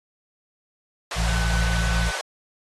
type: high-pass noise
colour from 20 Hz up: pink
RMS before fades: -30 dBFS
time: 1.11-2.21 s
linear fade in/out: 2 ms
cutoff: 530 Hz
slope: 24 dB/octave
type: harmonic tone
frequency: 56.6 Hz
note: A1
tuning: 50 cents sharp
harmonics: 1 / 2 / 3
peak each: -21 / -30 / -31 dBFS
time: 1.15-2.12 s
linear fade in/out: 50 ms
type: tone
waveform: triangle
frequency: 1504 Hz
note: F#6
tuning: 28 cents sharp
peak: -30 dBFS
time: 1.27-2.18 s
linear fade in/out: 20 ms
effects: low-pass 8000 Hz 12 dB/octave + AAC 32 kbps